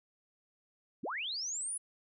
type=linear sweep; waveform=sine; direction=up; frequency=124.1 to 10170 Hz; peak=-35 dBFS; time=1.03-1.78 s; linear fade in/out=10 ms; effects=none